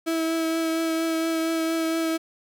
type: tone with vibrato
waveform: 35% pulse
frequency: 325.6 Hz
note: E4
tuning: 21 cents flat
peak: -21 dBFS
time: 0.06-2.18 s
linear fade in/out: 20 ms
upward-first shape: triangle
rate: 4.3 Hz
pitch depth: 17 cents each way
effects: none